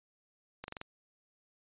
slowing click train, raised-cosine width 0.3 ms, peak -25 dBFS, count 5, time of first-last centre 0.64-0.814 s, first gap 41 ms, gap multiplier 1.04, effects resampled to 8000 Hz

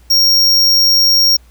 square tone, 5570 Hz, F8, 5 cents flat, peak -8 dBFS, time 0.1-1.37 s, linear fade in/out 10 ms, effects added 60 Hz sine -42 dBFS peak until 1.5 s + pink hiss -52 dBFS RMS until 1.5 s

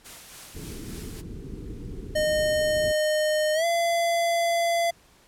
white noise with tremolo, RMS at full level -42 dBFS, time 0.04-1.22 s, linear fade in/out 20 ms, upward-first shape sine, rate 3.5 Hz, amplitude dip 35%
pink low-pass noise, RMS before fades -37 dBFS, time 0.54-2.93 s, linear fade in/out 20 ms, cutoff 460 Hz, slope 96 dB/octave
square tone with pitch glide, 613 to 680.2 Hz, D#5 to F5, -26 to -46 cents, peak -22 dBFS, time 2.15-4.91 s, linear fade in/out 10 ms, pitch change +180 cents, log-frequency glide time 3.54-3.65 s
effects pink hiss -57 dBFS RMS until 5.27 s + low-pass 12000 Hz 12 dB/octave

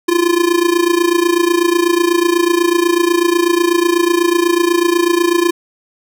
square tone with amplitude modulation, 345.1 Hz, F4, 21 cents flat, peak -8 dBFS, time 0.08-5.51 s, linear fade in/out 10 ms, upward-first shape sine, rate 28.1 Hz, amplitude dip 80%, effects none

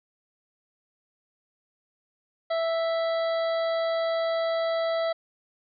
harmonic tone, 659.3 Hz, E5, in tune, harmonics 1 / 2 / 3 / 5 / 6 / 7, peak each -24 / -35 / -38 / -43 / -42 / -46 dBFS, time 2.5-5.13 s, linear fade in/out 10 ms, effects none

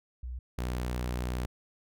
sine / sawtooth tone pair in turn, 61.74 / 61.48 Hz, B1 / B1, 0 / -7 cents, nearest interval unison, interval 7 cents, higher first, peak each -35 / -27 dBFS, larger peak second, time 0.23-0.39 / 0.58-1.46 s, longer second, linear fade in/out 5 ms, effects none

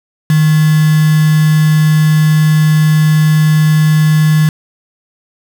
sine tone with quantisation, 154.9 Hz, D#3, 7 cents flat, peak -6 dBFS, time 0.3-4.49 s, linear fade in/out 2 ms, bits 3, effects none

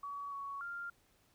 sine tone with pitch steps, 1132 / 1117 / 1395 Hz, C#6 / C#6 / F6, +36 / +13 / -2 cents, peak -40 dBFS, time 0.03-0.9 s, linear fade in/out 5 ms, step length 290 ms, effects pink hiss -71 dBFS RMS until 1.34 s

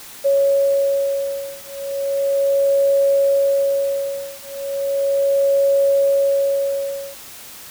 sine beating tone pair, 554.4 / 554.76 Hz, C#5 / C#5, 0 / +1 cents, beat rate 0.36 Hz, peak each -18 / -18 dBFS, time 0.24-7.15 s, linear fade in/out 20 ms, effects white hiss -38 dBFS RMS until 7.7 s

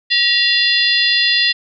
harmonic tone with a mistuned harmonic, 692 Hz, F5, 16 cents flat, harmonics 3 / 4 / 5 / 6 / 7, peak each -18 / -18 / -18 / -18 / -18 dBFS, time 0.1-1.53 s, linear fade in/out 20 ms, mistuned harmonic 3, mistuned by -140 cents, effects none

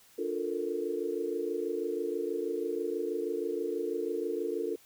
sine chord, Bb major seventh, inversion first, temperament equal with one note detuned, 293.7 / 352.9 / 440 / 466.2 Hz, D4 / F4 / A4 / Bb4, 0 / +18 / 0 / 0 cents, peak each -39 / -35 / -34 / -37 dBFS, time 0.18-4.76 s, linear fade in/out 10 ms, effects white hiss -60 dBFS RMS until 4.85 s

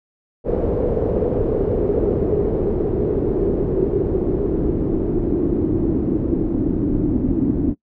pink noise with low-pass filter sweep, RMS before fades -19 dBFS, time 0.44-7.75 s, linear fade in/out 50 ms, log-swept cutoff 480 to 290 Hz, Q 5, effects noise-tail reverb RT60 0.1 s tail -23 dB re dry

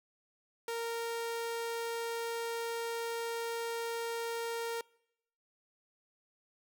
sawtooth tone, 463.2 Hz, A#4, 11 cents flat, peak -31 dBFS, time 0.68-4.81 s, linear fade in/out 2 ms, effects noise-tail reverb RT60 0.8 s tail -25 dB re dry

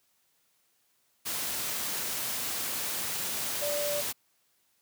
sine tone in noise, 583 Hz, D5, 13 cents flat, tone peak -30 dBFS, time 3.61-4.02 s, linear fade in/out 20 ms, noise white, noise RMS -33 dBFS, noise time 1.25-4.13 s, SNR 0 dB, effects white hiss -71 dBFS RMS until 4.81 s + high-pass 80 Hz 12 dB/octave

